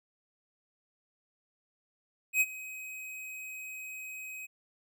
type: tone with ADSR envelope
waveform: square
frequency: 2528 Hz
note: D#7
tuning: 27 cents sharp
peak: -22 dBFS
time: 2.33-4.47 s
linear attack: 78 ms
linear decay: 42 ms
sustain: -19 dB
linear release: 20 ms
effects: none